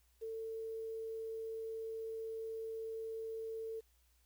sine tone with quantisation, 447.3 Hz, A4, 28 cents sharp, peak -40 dBFS, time 0.21-3.81 s, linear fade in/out 20 ms, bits 11, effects added 60 Hz sine -70 dBFS peak until 4.25 s + white hiss -75 dBFS RMS until 4.25 s

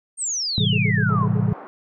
sine exponential sweep, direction down, 8850 to 950 Hz, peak -22 dBFS, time 0.17-1.28 s, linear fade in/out 50 ms
sine chord, A minor seventh, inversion none, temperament just, 110 / 132 / 165 / 198 Hz, A2 / C3 / E3 / G3, 0 / +16 / +2 / +18 cents, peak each -22 / -23 / -23 / -24 dBFS, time 0.58-1.53 s, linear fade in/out 0 ms
sine tone bursts, 421.8 Hz, G#4, 27 cents sharp, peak -30 dBFS, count 8, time 0.6-1.531 s, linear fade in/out 5 ms, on 56 ms, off 69 ms
white band-pass noise, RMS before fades -39 dBFS, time 1.09-1.67 s, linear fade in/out 0 ms, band 230 to 1200 Hz, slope 24 dB/octave
effects none

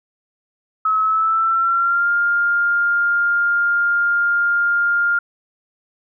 sine tone with pitch glide, 1288 to 1404.6 Hz, E6 to F6, -41 to +10 cents, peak -14 dBFS, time 0.85-5.19 s, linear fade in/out 5 ms, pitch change +151 cents, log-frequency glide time 1.01-2.1 s, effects none

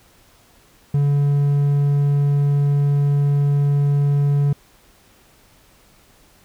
triangle tone, 142.9 Hz, D3, 47 cents flat, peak -12 dBFS, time 0.94-4.53 s, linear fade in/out 5 ms, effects pink hiss -53 dBFS RMS until 6.44 s

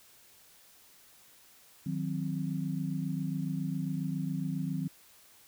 sine chord, C diminished, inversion first, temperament equal with one note detuned, 155.56 / 182.87 / 261.6 Hz, Eb3 / Gb3 / C4, 0 / -20 / 0 cents, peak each -34 / -35 / -37 dBFS, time 1.86-4.88 s, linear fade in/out 5 ms, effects white hiss -59 dBFS RMS until 5.47 s

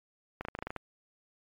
clicks, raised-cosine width 0.5 ms, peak -21 dBFS, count 9, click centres 0.41 / 0.451 / 0.485 / 0.551 / 0.589 / 0.625 / 0.67 / 0.705 / 0.763 s, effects MP3 64 kbps

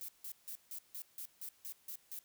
violet noise bursts, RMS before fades -45 dBFS, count 10, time 0.01-2.19 s, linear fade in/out 0 ms, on 74 ms, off 160 ms, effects white hiss -69 dBFS RMS until 2.24 s

